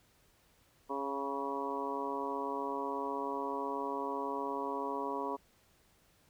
harmonic tone with a mistuned harmonic, 138.59 Hz, C#3, in tune, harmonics 2 / 3 / 4 / 5 / 6 / 7 / 8, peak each -42 / -40 / -44 / -45 / -49 / -38 / -43 dBFS, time 0.89-5.37 s, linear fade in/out 20 ms, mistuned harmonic 8, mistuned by +19 cents, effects pink hiss -68 dBFS RMS until 6.29 s

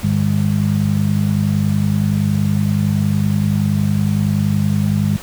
harmonic tone, 50.7 Hz, G#1, 41 cents flat, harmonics 2 / 3 / 4, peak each -18 / -18 / -17 dBFS, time 0.03-5.17 s, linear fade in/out 10 ms, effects pink hiss -34 dBFS RMS until 5.22 s

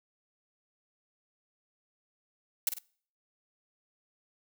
blue noise with echo, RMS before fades -27 dBFS, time 2.67-2.69 s, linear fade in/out 2 ms, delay 48 ms, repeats 2, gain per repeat -7 dB, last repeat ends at 2.786 s, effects noise-tail reverb RT60 0.5 s tail -24 dB re dry

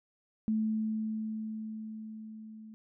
sine tone with level ramp, 218.2 Hz, A3, 14 cents flat, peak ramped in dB -26 to -46 dBFS, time 0.48-2.74 s, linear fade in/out 0 ms, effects none

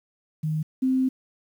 sine tone pair in turn, 155.56 / 260.3 Hz, D#3 / C4, 0 / -9 cents, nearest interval major sixth, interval 891 cents, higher second, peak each -23 / -19 dBFS, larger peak second, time 0.43-0.63 / 0.82-1.09 s, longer second, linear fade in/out 10 ms, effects 9-bit

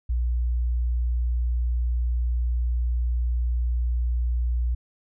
sine tone, 60 Hz, B1, 49 cents flat, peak -20 dBFS, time 0.09-4.75 s, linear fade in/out 10 ms, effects tanh soft clip ceiling -17 dBFS

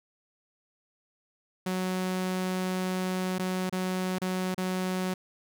sawtooth tone with dropouts, 185 Hz, F#3, in tune, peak -24 dBFS, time 1.66-5.14 s, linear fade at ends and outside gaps 5 ms, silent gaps 3.384-3.393 / 3.696-3.725 / 4.185-4.216 / 4.545-4.578 s, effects none

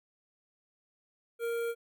square tone with notch filter, 466.2 Hz, A#4, in tune, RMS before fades -33 dBFS, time 1.39-1.75 s, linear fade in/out 50 ms, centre 5200 Hz, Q 0.55, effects none

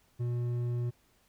sine tone with hard clipping, 120.8 Hz, B2, 38 cents flat, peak -31 dBFS, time 0.19-0.91 s, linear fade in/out 20 ms, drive 6 dB, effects pink hiss -68 dBFS RMS until 1.28 s

